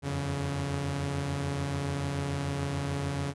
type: tone cluster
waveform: sawtooth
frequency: 83.7 / 90.6 / 140.4 Hz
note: E2 / F#2 / C#3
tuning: +27 / -36 / +22 cents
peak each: -34 / -34 / -27 dBFS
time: 0.02-3.34 s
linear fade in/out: 50 ms
effects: resampled to 24000 Hz